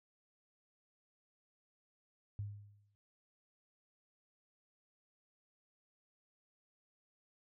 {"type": "tone with exponential decay", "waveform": "sine", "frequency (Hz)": 102.5, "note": "G#2", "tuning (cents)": -22, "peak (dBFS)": -36, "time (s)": [2.39, 2.95], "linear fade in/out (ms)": 0, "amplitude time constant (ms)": 120, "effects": []}